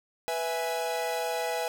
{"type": "chord", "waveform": "45% pulse", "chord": "E major", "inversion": "second", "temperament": "equal", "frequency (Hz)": [493.9, 659.3, 830.6], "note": ["B4", "E5", "G#5"], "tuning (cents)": [0, 0, 0], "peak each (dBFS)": -33, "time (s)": [0.28, 1.68], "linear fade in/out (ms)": 0, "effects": []}